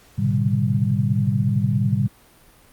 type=tone cluster; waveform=sine; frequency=108.9 / 126 / 136.8 / 150.5 / 196.2 Hz; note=A2 / B2 / C#3 / D3 / G3; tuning=-17 / +35 / -23 / +43 / +2 cents; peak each=-22 / -22 / -27 / -26 / -23 dBFS; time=0.18-2.08 s; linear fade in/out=10 ms; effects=pink hiss -52 dBFS RMS until 2.72 s + Opus 48 kbps